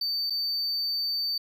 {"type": "tone with dropouts", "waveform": "triangle", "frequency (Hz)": 4580, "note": "D8", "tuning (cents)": -44, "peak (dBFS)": -25, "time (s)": [0.01, 1.38], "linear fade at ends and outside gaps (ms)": 5, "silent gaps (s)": [0.299, 0.304], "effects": []}